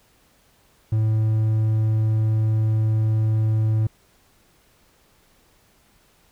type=tone; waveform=triangle; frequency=109.4 Hz; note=A2; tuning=9 cents flat; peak=-15 dBFS; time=0.92-3.87 s; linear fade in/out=5 ms; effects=pink hiss -59 dBFS RMS until 6.31 s